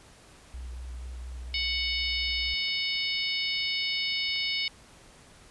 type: tone with vibrato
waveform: sine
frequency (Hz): 62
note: B1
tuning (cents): +7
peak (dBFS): -36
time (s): 0.54-2.54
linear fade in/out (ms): 0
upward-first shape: square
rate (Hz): 4.2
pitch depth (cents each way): 19
type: harmonic tone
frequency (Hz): 740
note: F#5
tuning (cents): 0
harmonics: 3 / 4 / 5 / 6 / 7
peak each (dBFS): -32 / -33 / -34 / -35 / -35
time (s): 1.54-4.68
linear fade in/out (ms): 2
type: clicks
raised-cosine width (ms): 0.3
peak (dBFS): -34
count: 2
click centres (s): 2.684 / 4.36
effects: pink hiss -54 dBFS RMS until 5.5 s + resampled to 24000 Hz